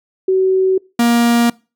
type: tone pair in turn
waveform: sine / 45% pulse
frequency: 377.6 / 236 Hz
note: F#4 / A#3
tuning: +35 / +22 cents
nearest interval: minor sixth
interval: 813 cents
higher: first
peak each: -10 dBFS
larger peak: neither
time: 0.28-0.78 / 0.99-1.5 s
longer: second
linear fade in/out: 5 ms
effects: noise-tail reverb RT60 0.3 s tail -24 dB re dry